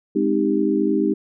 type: chord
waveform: sine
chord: Ab major seventh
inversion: none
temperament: equal with one note detuned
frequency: 207.7 / 261.6 / 311.1 / 394.5 Hz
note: Ab3 / C4 / Eb4 / G4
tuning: 0 / 0 / 0 / +11 cents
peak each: -23 / -24 / -20 / -22 dBFS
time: 0.15-1.14 s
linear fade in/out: 10 ms
effects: none